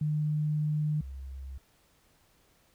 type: tone pair in turn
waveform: sine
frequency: 151.4 / 66.92 Hz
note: D#3 / C2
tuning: -47 / +40 cents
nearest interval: octave + major second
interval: 1413 cents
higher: first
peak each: -26 / -38 dBFS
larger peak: first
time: 0.01-1.01 / 1.01-1.58 s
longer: first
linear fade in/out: 5 ms
effects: pink hiss -66 dBFS RMS until 2.74 s